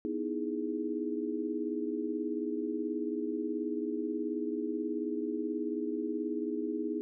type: chord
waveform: sine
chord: E major seventh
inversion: second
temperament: equal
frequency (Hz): 246.9 / 311.1 / 329.6 / 415.3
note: B3 / D#4 / E4 / G#4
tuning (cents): 0 / 0 / 0 / 0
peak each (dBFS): -38 / -35 / -39 / -37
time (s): 0.05-7.01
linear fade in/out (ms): 0
effects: none